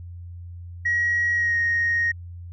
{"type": "tone with pitch glide", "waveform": "sine", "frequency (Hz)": [1903, 1867.1], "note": ["A#6", "A#6"], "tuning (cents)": [35, 2], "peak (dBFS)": -18, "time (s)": [0.85, 2.12], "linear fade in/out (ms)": 10, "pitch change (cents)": -33, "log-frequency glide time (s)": [1.34, 1.57], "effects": ["tanh soft clip ceiling -15 dBFS", "added 87 Hz sine -35 dBFS peak until 2.52 s"]}